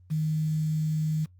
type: tone with quantisation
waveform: sine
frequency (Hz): 155.6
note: D#3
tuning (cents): 0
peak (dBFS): -24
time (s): 0.1-1.26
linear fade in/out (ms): 20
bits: 8
effects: added 90 Hz sine -52 dBFS peak until 1.39 s + Opus 32 kbps